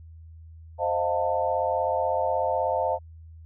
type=chord; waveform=sine; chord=F dominant seventh; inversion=second; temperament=equal with one note detuned; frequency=523.3 / 622.3 / 698.5 / 891.8 Hz; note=C5 / Eb5 / F5 / A5; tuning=0 / 0 / 0 / +23 cents; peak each=-28 dBFS; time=0.78-2.99 s; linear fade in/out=50 ms; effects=added 81 Hz sine -43 dBFS peak until 3.45 s